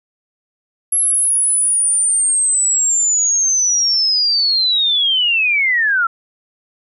sine linear sweep, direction down, 11200 to 1327 Hz, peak -12 dBFS, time 0.92-6.07 s, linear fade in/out 5 ms, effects none

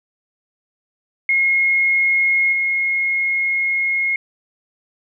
sine tone with level steps, 2156 Hz, C#7, 49 cents flat, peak -13 / -16 dBFS, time 1.29-4.16 s, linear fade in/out 2 ms, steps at 2.52 s, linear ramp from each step 10 ms, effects none

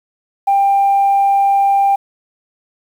sine tone, 793 Hz, G5, 20 cents sharp, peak -8 dBFS, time 0.47-1.96 s, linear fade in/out 10 ms, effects tanh soft clip ceiling -6 dBFS + 7-bit

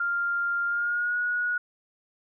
sine tone with pitch glide, 1396.9 to 1455.4 Hz, F6 to F#6, 0 to -29 cents, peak -24 dBFS, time 0-1.58 s, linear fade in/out 5 ms, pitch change +71 cents, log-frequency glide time 0.66-1.17 s, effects none

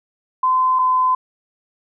sine tone pair in turn, 1027 / 1021.1 Hz, C6 / C6, -33 / -43 cents, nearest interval unison, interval 10 cents, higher first, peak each -13 dBFS, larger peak neither, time 0.43-0.79 / 0.79-1.15 s, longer neither, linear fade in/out 5 ms, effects none

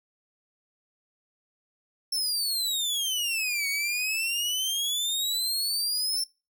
sawtooth exponential two-way sweep, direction down then up, 5400 to 2217 to 5400 Hz, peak -23 dBFS, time 2.12-6.24 s, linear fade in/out 5 ms, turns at 3.68 s, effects noise-tail reverb RT60 0.3 s tail -24 dB re dry

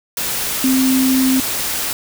sine tone in noise, 261.6 Hz, C4, in tune, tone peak -12 dBFS, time 0.64-1.4 s, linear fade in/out 2 ms, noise white, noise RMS -21 dBFS, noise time 0.17-1.93 s, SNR +6 dB, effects none

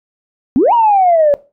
sine exponential two-way sweep, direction up then down, 230.1 to 972 to 562 Hz, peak -6 dBFS, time 0.56-1.34 s, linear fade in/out 0 ms, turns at 0.73 s, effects noise-tail reverb RT60 0.3 s tail -18 dB re dry + tanh soft clip ceiling -2 dBFS

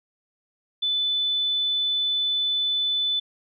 sine tone, 3500 Hz, A7, 10 cents flat, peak -21 dBFS, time 0.82-3.2 s, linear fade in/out 10 ms, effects none

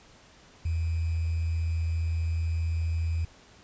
sine tone with sample-and-hold, 82.41 Hz, E2, in tune, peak -25 dBFS, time 0.65-3.25 s, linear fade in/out 5 ms, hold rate 2450 Hz, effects pink hiss -55 dBFS RMS until 3.63 s + resampled to 16000 Hz

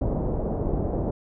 pink low-pass noise, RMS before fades -26 dBFS, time 0.01-1.11 s, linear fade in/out 5 ms, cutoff 690 Hz, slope 24 dB/octave, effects none

